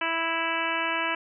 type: harmonic tone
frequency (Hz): 329.6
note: E4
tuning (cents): 0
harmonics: 1 / 2 / 3 / 4 / 5 / 6 / 7 / 8 / 9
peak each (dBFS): -37 / -35 / -31 / -34 / -32 / -37 / -33 / -33 / -36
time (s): 0.01-1.15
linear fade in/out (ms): 5
effects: none